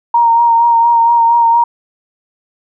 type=tone with vibrato; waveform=sine; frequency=932.3 Hz; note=A#5; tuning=in tune; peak=-6 dBFS; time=0.14-1.64 s; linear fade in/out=5 ms; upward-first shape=sine; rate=4.3 Hz; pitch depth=24 cents each way; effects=none